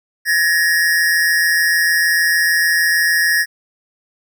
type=tone pair together; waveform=square; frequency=1698.1 / 1864.7 Hz; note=G#6 / A#6; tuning=+38 / 0 cents; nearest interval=major second; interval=162 cents; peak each=-16 dBFS; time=0.25-3.46 s; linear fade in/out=50 ms; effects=none